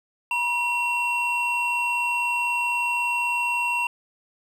triangle tone pair together, 964.5 / 2728 Hz, B5 / F7, -41 / -41 cents, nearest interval octave + tritone, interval 1800 cents, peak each -24 / -22 dBFS, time 0.31-3.87 s, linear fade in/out 2 ms, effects none

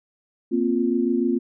sine chord, Bb suspended second, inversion none, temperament equal with one note detuned, 235 / 261.6 / 349.2 Hz, Bb3 / C4 / F4, +14 / 0 / 0 cents, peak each -23 dBFS, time 0.51-1.39 s, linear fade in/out 20 ms, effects none

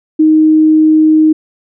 sine tone, 312 Hz, D#4, 5 cents sharp, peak -4 dBFS, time 0.19-1.33 s, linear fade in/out 10 ms, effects none

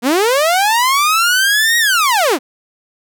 sawtooth linear two-way sweep, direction up then down, 224.1 to 1901 to 224.1 Hz, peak -7 dBFS, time 0.02-2.39 s, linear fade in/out 50 ms, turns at 1.78 s, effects none

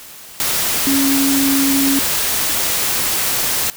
sine tone in noise, 274.5 Hz, C#4, 17 cents flat, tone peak -14 dBFS, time 0.87-1.99 s, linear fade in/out 0 ms, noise white, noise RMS -18 dBFS, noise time 0.4-3.7 s, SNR +1 dB, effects white hiss -37 dBFS RMS until 3.76 s

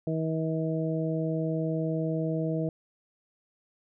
harmonic tone, 160 Hz, D#3, 49 cents sharp, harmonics 1 / 2 / 3 / 4, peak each -29 / -32 / -34 / -35 dBFS, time 0.07-2.69 s, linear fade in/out 2 ms, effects none

